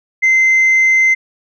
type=tone; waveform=sine; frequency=2072 Hz; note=C7; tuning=17 cents flat; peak=-6 dBFS; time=0.22-1.15 s; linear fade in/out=20 ms; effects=tanh soft clip ceiling -6 dBFS